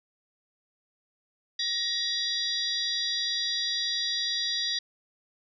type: tone cluster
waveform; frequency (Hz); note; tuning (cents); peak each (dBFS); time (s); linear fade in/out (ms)
sine; 1885 / 3455 / 3827 / 4778 / 5700; A#6 / A7 / A#7 / D8 / F8; +19 / -32 / +45 / +29 / +34; -37 / -34 / -31 / -31 / -39; 1.59-4.79; 5
effects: none